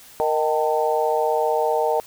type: harmonic tone with a mistuned harmonic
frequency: 155.3 Hz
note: D#3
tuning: 3 cents flat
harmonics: 3 / 4 / 5 / 6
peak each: -22 / -23 / -24 / -25 dBFS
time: 0.2-2 s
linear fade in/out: 0 ms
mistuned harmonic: 6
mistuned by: -67 cents
effects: white hiss -46 dBFS RMS until 2.06 s